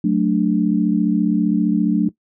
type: chord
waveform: sine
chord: D major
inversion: first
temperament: equal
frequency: 185 / 220 / 293.7 Hz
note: F#3 / A3 / D4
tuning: 0 / 0 / 0 cents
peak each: -18 dBFS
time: 0.04-2.09 s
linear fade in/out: 5 ms
effects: noise-tail reverb RT60 0.1 s tail -17 dB re dry